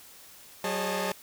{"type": "tone cluster", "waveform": "sawtooth", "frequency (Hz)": [188.2, 413.5, 545, 613, 881], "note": ["F#3", "G#4", "C#5", "D#5", "A5"], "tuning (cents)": [30, -8, -29, -26, 2], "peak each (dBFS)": -31, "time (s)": [0.64, 1.12], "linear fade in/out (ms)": 2, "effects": ["white hiss -51 dBFS RMS until 1.22 s"]}